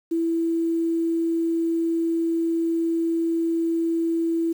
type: tone with quantisation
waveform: sine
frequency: 331.5 Hz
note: E4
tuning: 10 cents sharp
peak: -20 dBFS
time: 0.11-4.53 s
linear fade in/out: 10 ms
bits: 8
effects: none